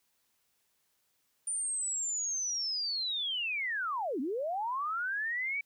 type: linear two-way sweep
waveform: sine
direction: down then up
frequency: 9220 to 240 to 2309 Hz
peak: -31 dBFS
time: 1.47-5.61 s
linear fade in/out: 5 ms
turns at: 4.2 s
effects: white hiss -75 dBFS RMS until 5.65 s

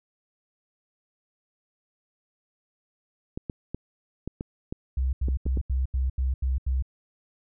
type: clicks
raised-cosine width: 3 ms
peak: -18 dBFS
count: 9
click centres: 3.375 / 3.498 / 3.746 / 4.276 / 4.409 / 4.725 / 5.285 / 5.464 / 5.573 s
type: tone bursts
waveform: sine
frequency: 65 Hz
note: C2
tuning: 11 cents flat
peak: -22 dBFS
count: 8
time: 4.97-6.824 s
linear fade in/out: 5 ms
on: 160 ms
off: 82 ms
effects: none

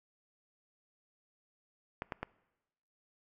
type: clicks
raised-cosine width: 0.5 ms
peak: -21 dBFS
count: 3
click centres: 2.021 / 2.122 / 2.23 s
effects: noise-tail reverb RT60 1.0 s tail -22 dB re dry

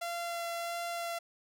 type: tone with vibrato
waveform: sawtooth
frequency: 684 Hz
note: F5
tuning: 36 cents flat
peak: -31 dBFS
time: 0.01-1.19 s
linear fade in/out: 10 ms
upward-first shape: sine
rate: 1.5 Hz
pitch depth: 9 cents each way
effects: none

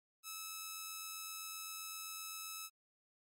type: tone with amplitude modulation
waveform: 5% pulse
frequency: 1300 Hz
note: E6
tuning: 24 cents flat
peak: -31 dBFS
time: 0.23-2.7 s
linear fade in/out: 50 ms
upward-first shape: sine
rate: 87.7 Hz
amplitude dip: 25%
effects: MP3 64 kbps

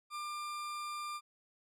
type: tone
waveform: 40% pulse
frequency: 1194 Hz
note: D6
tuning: 28 cents sharp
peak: -38 dBFS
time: 0.1-1.21 s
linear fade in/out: 50 ms
effects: low-pass 12000 Hz 12 dB/octave

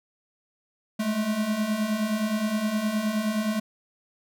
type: beating tone pair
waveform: square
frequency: 207.7 / 217.3 Hz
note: G#3 / A3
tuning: 0 / -21 cents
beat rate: 9.6 Hz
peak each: -31 / -26 dBFS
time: 0.99-3.6 s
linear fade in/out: 10 ms
effects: none

